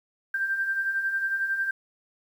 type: beating tone pair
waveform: sine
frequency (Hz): 1568 / 1579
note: G6 / G6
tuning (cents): 0 / +12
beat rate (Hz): 11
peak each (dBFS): -34 / -25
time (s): 0.34-1.71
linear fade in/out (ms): 5
effects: 9-bit